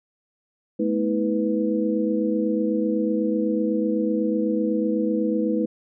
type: tone cluster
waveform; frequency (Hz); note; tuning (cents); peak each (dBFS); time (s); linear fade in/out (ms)
sine; 214.7 / 242.7 / 320.9 / 493; A3 / B3 / E4 / B4; -42 / -30 / -46 / -3; -24 / -30 / -24 / -26; 0.79-5.66; 10
effects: none